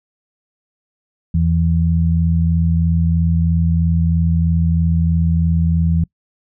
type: tone pair together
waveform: sine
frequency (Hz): 83 / 166.1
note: E2 / E3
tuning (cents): +12 / +13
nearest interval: octave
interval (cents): 1201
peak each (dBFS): -15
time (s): 1.34-6.04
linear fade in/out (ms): 5
effects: noise-tail reverb RT60 0.1 s tail -24 dB re dry